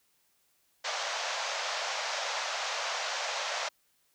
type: band-pass noise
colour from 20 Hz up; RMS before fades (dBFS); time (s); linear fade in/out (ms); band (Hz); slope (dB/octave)
pink; -34; 0.84-3.69; 10; 550 to 6700; 48
effects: white hiss -71 dBFS RMS until 4.14 s